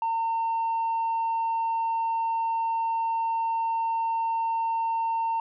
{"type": "tone", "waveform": "sine", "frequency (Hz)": 910, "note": "A#5", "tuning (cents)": -42, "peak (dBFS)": -22, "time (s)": [0.02, 5.4], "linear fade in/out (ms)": 2, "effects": ["tanh soft clip ceiling -22 dBFS"]}